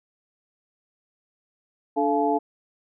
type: tone cluster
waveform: sine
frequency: 292.2 / 435.8 / 691 / 857 Hz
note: D4 / A4 / F5 / A5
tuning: -9 / -17 / -19 / -46 cents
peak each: -25 dBFS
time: 1.96-2.39 s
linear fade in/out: 20 ms
effects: none